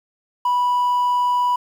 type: tone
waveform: triangle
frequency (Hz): 983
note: B5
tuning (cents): -8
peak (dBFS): -13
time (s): 0.45-1.56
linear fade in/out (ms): 5
effects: tanh soft clip ceiling -10 dBFS + 8-bit